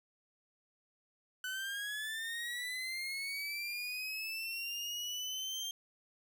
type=linear sweep; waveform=30% pulse; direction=up; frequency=1496 to 3186 Hz; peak=-35 dBFS; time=1.44-5.71 s; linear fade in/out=2 ms; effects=12-bit